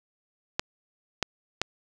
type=clicks; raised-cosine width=0.2 ms; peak=-7 dBFS; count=3; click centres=0.595 / 1.227 / 1.616 s; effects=none